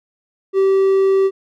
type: tone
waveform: triangle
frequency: 386.9 Hz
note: G4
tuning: 23 cents flat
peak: -9 dBFS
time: 0.53-1.31 s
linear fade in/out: 50 ms
effects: none